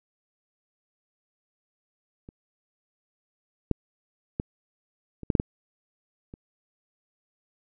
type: clicks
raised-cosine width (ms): 3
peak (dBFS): -30 / -9 / -14 / -25 / -9 / -6 / -11 / -28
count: 8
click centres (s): 2.289 / 3.713 / 4.399 / 5.233 / 5.302 / 5.352 / 5.399 / 6.339
effects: none